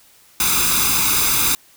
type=noise with comb filter; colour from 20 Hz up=white; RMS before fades=-17 dBFS; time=0.4-1.55 s; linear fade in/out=2 ms; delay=0.81 ms; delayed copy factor=+0.75; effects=white hiss -51 dBFS RMS until 1.76 s